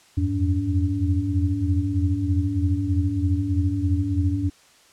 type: tone cluster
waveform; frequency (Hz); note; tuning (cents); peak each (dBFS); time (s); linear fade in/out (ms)
sine; 85.5 / 88.7 / 100.4 / 286.5; F2 / F2 / G2 / D4; -36 / +27 / +42 / -43; -25; 0.17-4.5; 10
effects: white hiss -54 dBFS RMS until 4.92 s + low-pass 8000 Hz 12 dB/octave